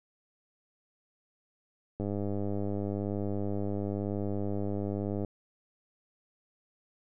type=click train; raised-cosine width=2 ms; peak=-21 dBFS; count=329; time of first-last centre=2-5.248 s; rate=101 Hz; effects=none